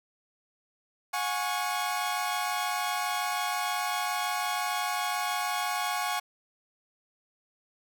sawtooth chord, F# suspended second, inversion none, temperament equal with one note detuned, 723.9 / 830.6 / 1108.7 Hz, F#5 / G#5 / C#6, -38 / 0 / 0 cents, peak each -29 dBFS, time 1.13-6.2 s, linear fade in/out 10 ms, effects none

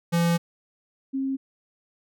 square / sine tone pair in turn, 170 / 268.6 Hz, F3 / C4, -46 / +46 cents, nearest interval minor sixth, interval 792 cents, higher second, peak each -20 / -24 dBFS, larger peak first, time 0.12-0.38 / 1.13-1.37 s, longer first, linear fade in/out 20 ms, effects none

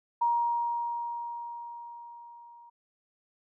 sine tone with level ramp, 944 Hz, A#5, 22 cents sharp, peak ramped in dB -22 to -50 dBFS, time 0.21-2.7 s, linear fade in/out 10 ms, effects none

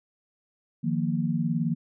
sine chord, Eb suspended second, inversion none, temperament equal, 155.56 / 174.61 / 233.1 Hz, Eb3 / F3 / Bb3, 0 / 0 / 0 cents, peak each -28 dBFS, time 0.83-1.75 s, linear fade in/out 20 ms, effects none

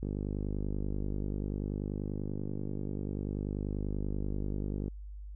click train, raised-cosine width 3 ms, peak -23 dBFS, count 245, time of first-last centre 0.03-4.881 s, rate 50.3 Hz, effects added 50 Hz sine -41 dBFS peak until 5.35 s

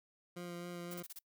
20% pulse tone with vibrato, 174.61 Hz, F3, in tune, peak -38 dBFS, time 0.36-1.03 s, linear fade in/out 10 ms, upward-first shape sine, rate 3.8 Hz, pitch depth 15 cents each way
blue noise bursts, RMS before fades -48 dBFS, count 5, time 0.91-1.19 s, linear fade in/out 5 ms, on 32 ms, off 30 ms
effects noise-tail reverb RT60 0.1 s tail -24 dB re dry

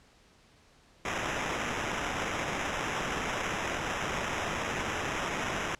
white noise with sample-and-hold, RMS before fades -33 dBFS, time 1.05-5.75 s, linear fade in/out 2 ms, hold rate 4410 Hz, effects pink hiss -61 dBFS RMS until 5.79 s + low-pass 7000 Hz 12 dB/octave

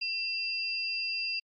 sine tone pair together, 2696 / 4804 Hz, E7 / D8, +38 / +38 cents, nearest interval minor seventh, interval 1000 cents, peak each -33 / -33 dBFS, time 0.01-1.4 s, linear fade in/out 10 ms, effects AAC 64 kbps

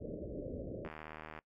white low-pass noise, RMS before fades -43 dBFS, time 0-0.89 s, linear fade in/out 20 ms, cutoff 600 Hz, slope 96 dB/octave
click train, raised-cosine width 0.5 ms, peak -31 dBFS, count 43, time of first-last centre 0.85-1.389 s, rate 77.9 Hz
effects noise-tail reverb RT60 0.1 s tail -22 dB re dry

